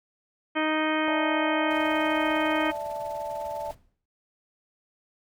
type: harmonic tone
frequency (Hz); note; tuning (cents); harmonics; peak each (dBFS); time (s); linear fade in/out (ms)
311.1; D#4; 0; 1 / 2 / 3 / 4 / 5 / 6 / 7 / 8 / 10; -27 / -30 / -32 / -33 / -34 / -35 / -35 / -36 / -37; 0.55-2.72; 20
type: chord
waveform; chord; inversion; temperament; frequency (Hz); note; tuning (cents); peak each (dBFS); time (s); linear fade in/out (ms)
sine; D suspended second; none; equal; 587.3 / 659.3 / 880; D5 / E5 / A5; 0 / 0 / 0; -34; 1.08-3.71; 0
type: noise with tremolo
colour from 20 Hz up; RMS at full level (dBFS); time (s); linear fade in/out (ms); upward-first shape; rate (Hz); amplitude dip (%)
pink; -47; 1.7-3.75; 10; triangle; 20; 70
type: noise with exponential decay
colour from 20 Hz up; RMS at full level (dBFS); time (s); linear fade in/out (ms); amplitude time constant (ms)
brown; -46; 3.68-4.06; 5; 81
effects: noise-tail reverb RT60 0.2 s tail -21 dB re dry